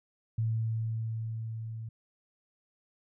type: tone with level ramp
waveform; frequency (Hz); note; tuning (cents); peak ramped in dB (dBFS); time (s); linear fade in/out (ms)
sine; 112.2; A2; +34; -26 to -37; 0.38-1.89; 5
effects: none